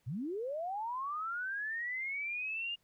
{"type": "linear sweep", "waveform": "sine", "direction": "up", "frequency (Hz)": [100.4, 2850], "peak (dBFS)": -35, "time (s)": [0.06, 2.76], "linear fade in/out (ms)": 20, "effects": ["pink hiss -75 dBFS RMS until 2.83 s"]}